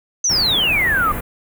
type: exponential sweep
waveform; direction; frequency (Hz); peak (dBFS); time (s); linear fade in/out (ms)
sine; down; 6272 to 1174.7; -14; 0.24-1.12; 5
type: band-stop noise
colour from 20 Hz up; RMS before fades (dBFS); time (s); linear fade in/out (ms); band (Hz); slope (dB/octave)
pink; -26; 0.29-1.21; 10; 2300 to 11000; 24
effects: none